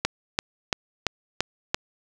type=click train; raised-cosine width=0.2 ms; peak=-4 dBFS; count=6; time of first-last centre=0.05-1.745 s; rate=2.95 Hz; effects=none